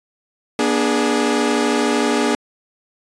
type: chord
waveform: sawtooth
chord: G# diminished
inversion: first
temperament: equal with one note detuned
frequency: 240.7 / 293.7 / 415.3 Hz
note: B3 / D4 / G#4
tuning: -44 / 0 / 0 cents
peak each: -16 dBFS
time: 0.59-2.35 s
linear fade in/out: 2 ms
effects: resampled to 22050 Hz